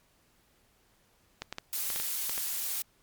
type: clicks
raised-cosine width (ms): 0.2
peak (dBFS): -18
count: 8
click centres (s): 1.42 / 1.526 / 1.584 / 1.902 / 1.961 / 2 / 2.295 / 2.379
type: noise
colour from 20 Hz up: blue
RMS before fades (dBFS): -33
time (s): 1.73-2.82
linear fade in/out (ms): 0
effects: pink hiss -67 dBFS RMS until 3.02 s + MP3 96 kbps